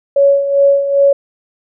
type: tone with tremolo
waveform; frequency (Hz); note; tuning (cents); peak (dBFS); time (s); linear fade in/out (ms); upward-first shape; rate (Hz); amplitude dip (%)
sine; 559; C#5; +14; -5; 0.16-1.13; 5; sine; 2.5; 65
effects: none